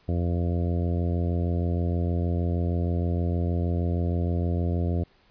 harmonic tone, 86.4 Hz, F2, 18 cents flat, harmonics 1 / 2 / 3 / 4 / 5 / 6 / 7 / 8, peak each -24 / -30 / -34 / -36 / -38 / -40 / -41 / -42 dBFS, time 0.08-5.04 s, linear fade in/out 10 ms, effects pink hiss -61 dBFS RMS until 5.3 s + resampled to 11025 Hz

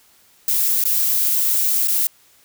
violet noise with dropouts, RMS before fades -18 dBFS, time 0.48-2.07 s, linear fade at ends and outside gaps 1 ms, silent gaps 0.839-0.853 / 1.874-1.882 s, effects white hiss -54 dBFS RMS until 2.44 s

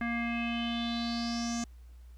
square tone with low-pass filter sweep, 234.5 Hz, A#3, 11 cents sharp, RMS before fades -33 dBFS, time 0.01-1.64 s, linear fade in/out 2 ms, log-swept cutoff 1900 to 6600 Hz, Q 6.3, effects added 60 Hz sine -48 dBFS peak until 2.17 s + pink hiss -69 dBFS RMS until 2.17 s

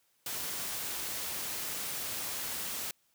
white noise, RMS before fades -37 dBFS, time 0.26-2.91 s, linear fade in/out 2 ms, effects white hiss -72 dBFS RMS until 3.14 s + high-pass 60 Hz 12 dB/octave

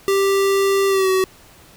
square tone with pitch glide, 392.6 to 377.3 Hz, G4 to F#4, +3 to +34 cents, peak -15 dBFS, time 0.08-1.24 s, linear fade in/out 0 ms, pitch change -69 cents, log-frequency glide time 0.88-1.09 s, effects pink hiss -47 dBFS RMS until 1.76 s

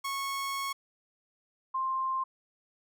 sawtooth / sine tone pair in turn, 1100 / 1052.7 Hz, C#6 / C6, -14 / +10 cents, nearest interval minor second, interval 76 cents, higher first, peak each -28 dBFS, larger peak neither, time 0.04-0.73 / 1.74-2.24 s, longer first, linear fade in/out 10 ms, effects none

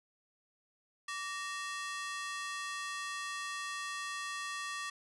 sawtooth ring-modulated tone, 1507 Hz, F#6, 31 cents sharp, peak -31 dBFS, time 1.08-4.9 s, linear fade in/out 5 ms, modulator 348 Hz, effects resampled to 22050 Hz

